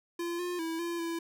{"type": "tone with pitch steps", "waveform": "square", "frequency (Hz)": [343.1, 354.7, 327, 341.7, 334.1], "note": ["F4", "F4", "E4", "F4", "E4"], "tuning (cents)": [-31, 27, -14, -38, 23], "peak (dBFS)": -33, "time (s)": [0.19, 1.19], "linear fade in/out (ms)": 5, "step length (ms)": 200, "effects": []}